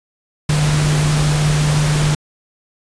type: tone in noise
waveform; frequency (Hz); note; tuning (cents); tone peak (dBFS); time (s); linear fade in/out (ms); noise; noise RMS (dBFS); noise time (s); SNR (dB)
sine; 150; D3; +37; -13; 0.49-2.15; 5; pink; -21; 0.49-2.15; +5
effects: resampled to 22050 Hz